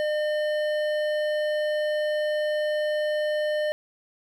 triangle tone with hard clipping, 605 Hz, D#5, 49 cents flat, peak -25 dBFS, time 0-3.72 s, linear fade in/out 0 ms, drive 15 dB, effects none

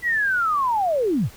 sine linear sweep, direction down, 1975.5 to 66.9 Hz, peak -18 dBFS, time 0.02-1.3 s, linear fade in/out 50 ms, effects pink hiss -46 dBFS RMS until 1.36 s

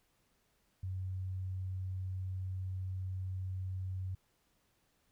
sine tone, 93.5 Hz, F#2, 19 cents sharp, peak -36 dBFS, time 0.83-4.15 s, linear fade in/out 5 ms, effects pink hiss -75 dBFS RMS until 5.11 s

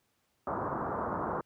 white low-pass noise, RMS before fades -34 dBFS, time 0.47-1.41 s, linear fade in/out 2 ms, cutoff 1300 Hz, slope 48 dB/octave, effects pink hiss -75 dBFS RMS until 1.45 s + high-pass 80 Hz 12 dB/octave

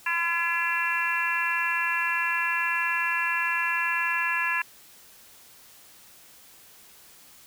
harmonic tone, 339.2 Hz, E4, 50 cents sharp, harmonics 3 / 4 / 5 / 6 / 7 / 8, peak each -30 / -37 / -27 / -37 / -32 / -30 dBFS, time 0.06-4.62 s, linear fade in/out 5 ms, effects white hiss -52 dBFS RMS until 7.46 s

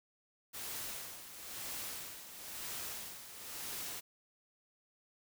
white noise with tremolo, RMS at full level -42 dBFS, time 0.53-4.01 s, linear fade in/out 20 ms, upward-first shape sine, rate 1 Hz, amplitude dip 65%, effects none

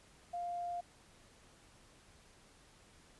sine tone with quantisation, 700 Hz, F5, 4 cents sharp, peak -37 dBFS, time 0.33-0.81 s, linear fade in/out 10 ms, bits 11, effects pink hiss -63 dBFS RMS until 3.19 s + resampled to 24000 Hz

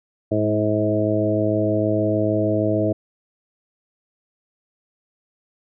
harmonic tone with a mistuned harmonic, 106.5 Hz, G#2, 44 cents sharp, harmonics 1 / 2 / 3 / 4 / 5 / 6, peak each -24 / -27 / -22 / -27 / -26 / -23 dBFS, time 0.31-2.93 s, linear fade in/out 10 ms, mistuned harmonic 2, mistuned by -21 cents, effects none

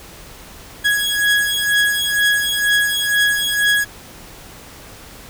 30% pulse beating tone pair, 1663 / 1665.1 Hz, G#6 / G#6, +2 / +4 cents, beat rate 2.1 Hz, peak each -15 / -15 dBFS, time 0.84-3.85 s, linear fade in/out 20 ms, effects pink hiss -39 dBFS RMS until 5.29 s

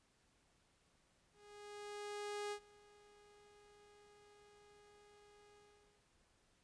sawtooth tone with ADSR envelope, 412.9 Hz, G#4, 10 cents flat, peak -37 dBFS, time 1.32-6.06 s, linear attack 1200 ms, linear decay 74 ms, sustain -23 dB, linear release 490 ms, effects pink hiss -75 dBFS RMS until 6.63 s + resampled to 22050 Hz

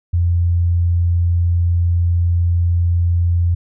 sine tone, 86.4 Hz, F2, 18 cents flat, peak -12 dBFS, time 0.13-3.55 s, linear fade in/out 10 ms, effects none

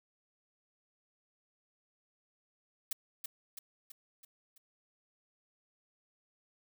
blue noise with echo, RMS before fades -35 dBFS, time 2.91-2.93 s, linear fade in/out 5 ms, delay 330 ms, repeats 5, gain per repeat -5 dB, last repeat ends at 4.58 s, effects none

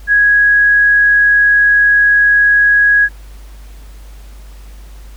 sine tone, 1661 Hz, G#6, in tune, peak -6 dBFS, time 0.07-3.09 s, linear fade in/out 50 ms, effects added 50 Hz sine -31 dBFS peak until 5.16 s + pink hiss -45 dBFS RMS until 5.16 s

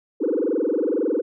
sine tone with frequency modulation, 395.2 Hz, G4, 14 cents sharp, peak -18 dBFS, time 0.2-1.22 s, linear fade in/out 20 ms, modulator 22 Hz, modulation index 5.1, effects tanh soft clip ceiling -14 dBFS

